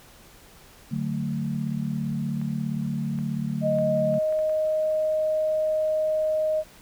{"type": "chord", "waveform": "sine", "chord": "D major", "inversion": "none", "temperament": "equal with one note detuned", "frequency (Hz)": [146.83, 185, 222], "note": ["D3", "F#3", "A3"], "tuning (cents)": [0, 0, 16], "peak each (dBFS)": [-29, -31, -29], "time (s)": [0.91, 4.19], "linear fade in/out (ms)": 10}
{"type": "clicks", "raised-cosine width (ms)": 0.5, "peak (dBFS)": -30, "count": 7, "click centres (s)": [2.415, 3.188, 3.786, 4.141, 4.325, 4.39, 4.495]}
{"type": "tone", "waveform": "sine", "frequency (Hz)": 622.3, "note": "D#5", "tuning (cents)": 0, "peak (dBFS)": -21, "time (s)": [3.61, 6.64], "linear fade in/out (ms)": 50}
{"effects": ["pink hiss -51 dBFS RMS until 6.81 s"]}